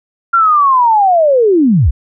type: linear sweep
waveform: sine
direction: down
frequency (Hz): 1392 to 47.27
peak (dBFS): -6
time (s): 0.33-1.91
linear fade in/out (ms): 10
effects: none